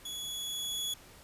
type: tone with level ramp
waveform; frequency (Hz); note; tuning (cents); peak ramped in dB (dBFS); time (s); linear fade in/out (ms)
sawtooth; 3383; G#7; +31; -35 to -29; 0.05-0.94; 5
effects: pink hiss -55 dBFS RMS until 1.23 s + resampled to 32000 Hz